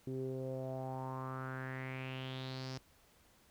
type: tone with low-pass filter sweep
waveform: sawtooth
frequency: 130.81 Hz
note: C3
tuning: in tune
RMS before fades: -42 dBFS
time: 0.07-2.78 s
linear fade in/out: 2 ms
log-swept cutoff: 340 to 5400 Hz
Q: 5.1
effects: pink hiss -67 dBFS RMS until 3.5 s